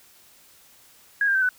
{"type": "tone with pitch steps", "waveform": "sine", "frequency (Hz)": [1647, 1595.5, 1545.6, 1497.3], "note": ["G#6", "G6", "G6", "F#6"], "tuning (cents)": [-15, 30, -25, 20], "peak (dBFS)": -18, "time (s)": [1.21, 1.49], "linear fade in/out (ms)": 2, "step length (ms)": 70, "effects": ["white hiss -54 dBFS RMS until 1.58 s"]}